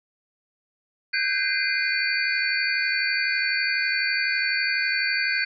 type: tone cluster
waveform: sine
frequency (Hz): 1534 / 1606 / 2069 / 2418 / 4499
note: G6 / G6 / C7 / D7 / C#8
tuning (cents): -38 / +41 / -20 / +50 / +25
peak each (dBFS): -28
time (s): 1.13-5.45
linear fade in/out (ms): 10
effects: none